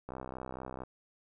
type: click train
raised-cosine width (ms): 1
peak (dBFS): -27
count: 49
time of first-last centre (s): 0.09-0.835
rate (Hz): 64.4
effects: none